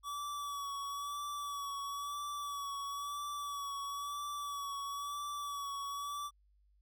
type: tone with vibrato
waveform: square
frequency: 1142 Hz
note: D6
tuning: 49 cents flat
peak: -39 dBFS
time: 0.03-6.31 s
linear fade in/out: 50 ms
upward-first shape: sine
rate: 1 Hz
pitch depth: 32 cents each way
effects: added 50 Hz sine -66 dBFS peak until 6.81 s